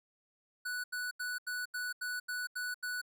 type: tone bursts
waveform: square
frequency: 1480 Hz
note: F#6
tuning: in tune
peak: -36 dBFS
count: 9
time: 0.65-3.016 s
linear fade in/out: 10 ms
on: 190 ms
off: 82 ms
effects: none